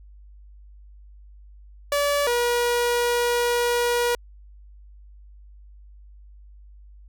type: tone pair in turn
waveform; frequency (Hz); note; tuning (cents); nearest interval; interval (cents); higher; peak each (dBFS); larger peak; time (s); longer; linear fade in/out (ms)
sawtooth; 575 / 480.5; D5 / B4; -37 / -48; minor third; 311; first; -16; neither; 1.92-2.27 / 2.27-4.15; second; 2
effects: added 50 Hz sine -44 dBFS peak until 7.08 s